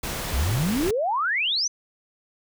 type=noise; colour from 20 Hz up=pink; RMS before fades=-30 dBFS; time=0.03-0.91 s; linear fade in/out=5 ms
type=exponential sweep; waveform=sine; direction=up; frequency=56 to 6240 Hz; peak=-21 dBFS; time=0.33-1.68 s; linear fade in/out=10 ms
effects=none